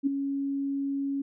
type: tone with ADSR envelope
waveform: sine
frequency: 277.2 Hz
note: C#4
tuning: in tune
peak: -19 dBFS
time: 0.03-1.22 s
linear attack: 37 ms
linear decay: 10 ms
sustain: -8 dB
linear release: 7 ms
effects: none